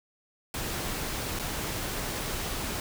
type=noise with dropouts; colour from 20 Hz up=pink; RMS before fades=-33 dBFS; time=0.54-2.8 s; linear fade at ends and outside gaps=1 ms; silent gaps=1.39-1.396 s; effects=none